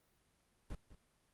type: noise with echo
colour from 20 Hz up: brown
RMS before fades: -43 dBFS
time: 0.7-0.75 s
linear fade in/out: 2 ms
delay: 200 ms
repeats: 1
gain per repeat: -13 dB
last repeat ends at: 0.95 s
effects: pink hiss -75 dBFS RMS until 1.33 s + Opus 32 kbps